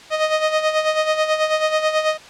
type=tone with tremolo; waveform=sawtooth; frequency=622.3 Hz; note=D#5; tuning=in tune; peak=-10 dBFS; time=0.1-2.18 s; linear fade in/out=50 ms; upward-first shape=sine; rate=9.2 Hz; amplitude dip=65%; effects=white hiss -41 dBFS RMS until 2.29 s + low-pass 5000 Hz 12 dB/octave